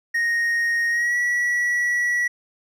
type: tone with pitch glide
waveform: triangle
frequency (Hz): 1864.7 to 1938.3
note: A#6 to B6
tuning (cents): 0 to -33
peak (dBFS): -17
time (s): 0.14-2.28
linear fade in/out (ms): 10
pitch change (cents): +67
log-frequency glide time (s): 0.9-1.16
effects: none